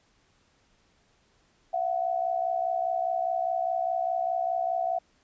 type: tone pair together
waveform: sine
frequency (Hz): 675.1 / 740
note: E5 / F#5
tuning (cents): +41 / 0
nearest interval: major second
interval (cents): 159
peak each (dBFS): -28 / -28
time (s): 1.73-4.99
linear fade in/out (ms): 10
effects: pink hiss -66 dBFS RMS until 5.23 s + resampled to 16000 Hz